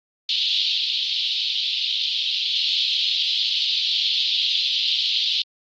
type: band-pass noise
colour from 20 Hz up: pink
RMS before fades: -22 dBFS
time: 0.29-5.42 s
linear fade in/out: 2 ms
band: 3100 to 4300 Hz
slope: 48 dB/octave
effects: Opus 24 kbps